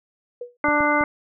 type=tone with exponential decay; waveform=sine; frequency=486.2 Hz; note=B4; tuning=27 cents flat; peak=-26 dBFS; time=0.41-0.57 s; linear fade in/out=5 ms; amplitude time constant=33 ms
type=harmonic tone; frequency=295.3 Hz; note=D4; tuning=10 cents sharp; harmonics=1 / 2 / 3 / 4 / 5 / 7; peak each=-24 / -24 / -24 / -24 / -24 / -24 dBFS; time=0.64-1.04 s; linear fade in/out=2 ms
type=clicks; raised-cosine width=3 ms; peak=-21 dBFS; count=3; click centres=0.685 / 0.806 / 1.01 s
effects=none